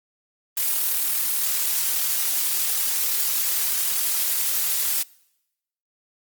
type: noise with amplitude modulation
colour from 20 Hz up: blue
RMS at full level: -21 dBFS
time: 0.57-5.03 s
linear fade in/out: 5 ms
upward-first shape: sine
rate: 38.1 Hz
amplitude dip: 35%
effects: noise-tail reverb RT60 0.9 s tail -25 dB re dry + Opus 24 kbps